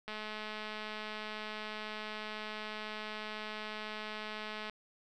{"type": "click train", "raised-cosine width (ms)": 0.3, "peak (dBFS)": -26, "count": 989, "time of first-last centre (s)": [0.08, 4.697], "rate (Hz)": 214, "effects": []}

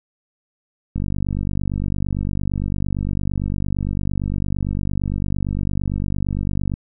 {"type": "click train", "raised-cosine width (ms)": 5, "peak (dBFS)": -11, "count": 283, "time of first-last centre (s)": [0.96, 6.739], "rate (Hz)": 48.8, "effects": []}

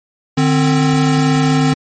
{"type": "tone pair together", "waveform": "square", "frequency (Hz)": [150.43, 261.6], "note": ["D3", "C4"], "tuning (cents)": [42, 0], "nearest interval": "minor seventh", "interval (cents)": 958, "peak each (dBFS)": -14, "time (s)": [0.37, 1.74], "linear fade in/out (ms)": 10, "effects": ["MP3 32 kbps"]}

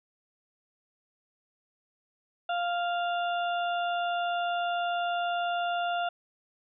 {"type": "harmonic tone", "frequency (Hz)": 698.5, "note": "F5", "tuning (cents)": 0, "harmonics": [1, 2, 4, 5], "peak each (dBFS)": [-28, -34, -40, -42], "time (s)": [2.49, 6.09], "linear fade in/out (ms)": 5, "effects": []}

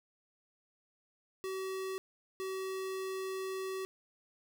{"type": "tone bursts at uneven times", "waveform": "square", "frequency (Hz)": 380.3, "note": "F#4", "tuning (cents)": 48, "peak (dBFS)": -37, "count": 2, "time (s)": [[1.44, 1.98], [2.4, 3.85]], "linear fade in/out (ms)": 0, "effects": []}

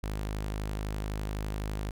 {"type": "tone", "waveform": "sawtooth", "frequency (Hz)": 51.91, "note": "G#1", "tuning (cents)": 0, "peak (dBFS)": -28, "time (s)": [0.03, 1.91], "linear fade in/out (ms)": 5, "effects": []}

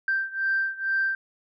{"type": "beating tone pair", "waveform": "sine", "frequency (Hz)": [1568, 1570.2], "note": ["G6", "G6"], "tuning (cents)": [0, 2], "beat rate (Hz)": 2.2, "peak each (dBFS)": [-25, -27], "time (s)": [0.08, 1.15], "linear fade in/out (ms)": 2, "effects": ["tanh soft clip ceiling -16 dBFS"]}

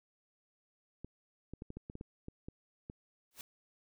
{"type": "clicks", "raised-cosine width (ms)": 3, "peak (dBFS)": -31, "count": 11, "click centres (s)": [1.046, 1.536, 1.621, 1.704, 1.77, 1.899, 1.954, 2.011, 2.284, 2.485, 2.899]}
{"type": "noise with exponential growth", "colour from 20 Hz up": "white", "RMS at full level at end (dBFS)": -43, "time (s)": [3.31, 3.41], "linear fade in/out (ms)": 1, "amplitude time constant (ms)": 20}
{"effects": []}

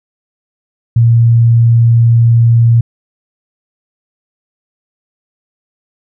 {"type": "tone", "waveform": "sine", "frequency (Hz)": 116.54, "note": "A#2", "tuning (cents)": 0, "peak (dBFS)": -4, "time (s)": [0.96, 2.81], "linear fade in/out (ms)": 5, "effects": []}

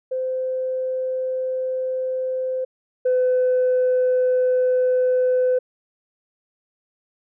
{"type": "tone pair in turn", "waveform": "sine", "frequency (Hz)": [516, 506], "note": ["C5", "B4"], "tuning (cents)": [-24, 42], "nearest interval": "unison", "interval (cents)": 34, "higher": "first", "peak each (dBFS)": [-21, -14], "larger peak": "second", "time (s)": [[0.11, 2.65], [3.05, 5.59]], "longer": "neither", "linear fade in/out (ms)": 10, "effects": ["tanh soft clip ceiling -13 dBFS"]}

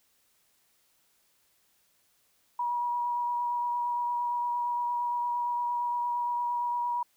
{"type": "tone with vibrato", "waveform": "sine", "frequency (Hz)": 963, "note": "B5", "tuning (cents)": -44, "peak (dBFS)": -27, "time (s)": [2.59, 7.03], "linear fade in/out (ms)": 5, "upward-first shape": "triangle", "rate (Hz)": 8.7, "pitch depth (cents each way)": 16, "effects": ["white hiss -69 dBFS RMS until 7.16 s"]}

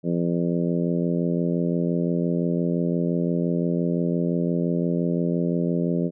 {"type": "harmonic tone", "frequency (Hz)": 85.8, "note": "F2", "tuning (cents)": -30, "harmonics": [2, 3, 4, 5, 6, 7], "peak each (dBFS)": [-23, -27, -29, -31, -33, -34], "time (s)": [0.03, 6.11], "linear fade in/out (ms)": 50, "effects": []}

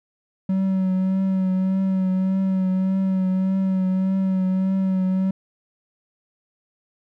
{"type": "tone with vibrato", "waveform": "triangle", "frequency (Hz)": 189, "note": "F#3", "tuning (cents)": 37, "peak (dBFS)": -16, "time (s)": [0.49, 5.31], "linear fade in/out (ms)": 5, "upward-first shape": "triangle", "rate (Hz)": 1.7, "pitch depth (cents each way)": 30, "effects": []}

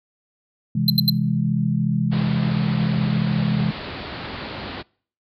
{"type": "chord", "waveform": "sine", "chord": "C augmented", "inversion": "none", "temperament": "equal", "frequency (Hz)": [130.81, 164.81, 207.7], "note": ["C3", "E3", "G#3"], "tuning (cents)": [0, 0, 0], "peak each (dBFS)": -22, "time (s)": [0.75, 3.71], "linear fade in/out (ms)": 5}
{"type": "tone bursts", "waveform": "square", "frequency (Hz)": 4099, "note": "C8", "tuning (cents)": -36, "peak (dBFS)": -14, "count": 3, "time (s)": [0.88, 1.098], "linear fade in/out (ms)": 2, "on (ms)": 20, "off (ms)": 79}
{"type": "low-pass noise", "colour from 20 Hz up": "pink", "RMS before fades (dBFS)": -31, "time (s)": [2.11, 4.83], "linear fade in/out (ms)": 20, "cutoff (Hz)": 4700, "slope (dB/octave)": 96}
{"effects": ["noise-tail reverb RT60 0.5 s tail -26 dB re dry", "high-pass 80 Hz 12 dB/octave"]}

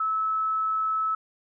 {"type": "tone", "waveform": "sine", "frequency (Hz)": 1301, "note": "E6", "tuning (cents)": -23, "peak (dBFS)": -23, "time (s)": [0, 1.15], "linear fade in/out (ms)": 5, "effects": []}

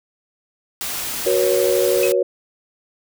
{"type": "noise", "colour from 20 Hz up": "white", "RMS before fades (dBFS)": -26, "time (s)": [0.81, 2.12], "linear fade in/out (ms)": 0}
{"type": "chord", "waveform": "sine", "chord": "F# suspended fourth", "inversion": "none", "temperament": "equal with one note detuned", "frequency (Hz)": [370, 481.5, 554.4], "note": ["F#4", "B4", "C#5"], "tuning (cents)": [0, -44, 0], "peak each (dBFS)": -19, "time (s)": [1.26, 2.23], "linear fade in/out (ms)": 5}
{"type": "tone with exponential decay", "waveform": "sine", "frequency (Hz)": 2555, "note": "D#7", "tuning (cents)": 45, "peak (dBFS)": -18, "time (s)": [2.03, 2.15], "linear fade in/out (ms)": 2, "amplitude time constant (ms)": 26}
{"effects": []}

